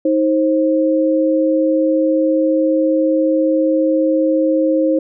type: tone pair together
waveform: sine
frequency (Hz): 315.4 / 530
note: D#4 / C5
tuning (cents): +24 / +22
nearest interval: major sixth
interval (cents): 898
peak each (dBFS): -14 / -15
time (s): 0.05-4.99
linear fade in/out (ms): 5
effects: none